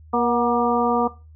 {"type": "harmonic tone with a mistuned harmonic", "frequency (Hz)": 237.8, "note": "A#3", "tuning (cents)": 35, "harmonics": [1, 2, 3, 4, 5], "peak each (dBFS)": [-23, -23, -23, -23, -23], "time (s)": [0.13, 1.08], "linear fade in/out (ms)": 10, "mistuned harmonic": 3, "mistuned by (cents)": 41, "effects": ["noise-tail reverb RT60 0.3 s tail -18 dB re dry", "added 78 Hz sine -43 dBFS peak until 1.35 s"]}